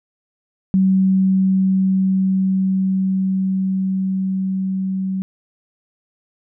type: tone with level ramp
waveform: sine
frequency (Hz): 190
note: F#3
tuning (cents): +46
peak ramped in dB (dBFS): -11 to -19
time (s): 0.74-5.22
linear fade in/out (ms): 0
effects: none